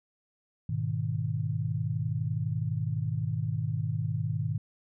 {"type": "chord", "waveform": "sine", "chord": "G# minor", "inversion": "none", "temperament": "equal", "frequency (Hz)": [103.83, 123.47, 155.56], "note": ["G#2", "B2", "D#3"], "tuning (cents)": [0, 0, 0], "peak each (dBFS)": -32, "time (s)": [0.69, 4.58], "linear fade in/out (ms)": 5, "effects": []}